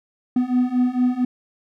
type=beating tone pair; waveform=triangle; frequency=246.9 / 251.3 Hz; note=B3 / B3; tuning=0 / +30 cents; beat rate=4.4 Hz; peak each=-19 / -17 dBFS; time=0.36-1.25 s; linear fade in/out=5 ms; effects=none